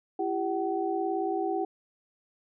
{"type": "tone cluster", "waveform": "sine", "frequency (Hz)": [337.3, 395.5, 757], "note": ["E4", "G4", "F#5"], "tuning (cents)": [40, 15, 39], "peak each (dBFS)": -31, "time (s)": [0.19, 1.65], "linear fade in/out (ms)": 5, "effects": []}